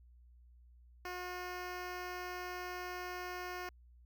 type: tone with notch filter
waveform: 10% pulse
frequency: 360 Hz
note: F#4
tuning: 47 cents flat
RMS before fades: -43 dBFS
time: 1.05-3.69 s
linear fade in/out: 2 ms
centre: 9100 Hz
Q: 0.89
effects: added 60 Hz sine -58 dBFS peak until 4.05 s